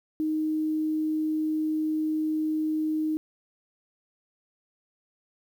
sine tone with quantisation, 311.1 Hz, D#4, in tune, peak -24 dBFS, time 0.2-3.17 s, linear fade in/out 0 ms, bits 9, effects none

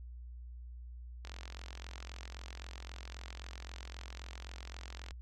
click train, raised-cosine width 0.2 ms, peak -29 dBFS, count 170, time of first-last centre 1.25-5.108 s, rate 43.8 Hz, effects added 60 Hz sine -45 dBFS peak until 5.21 s + AAC 48 kbps

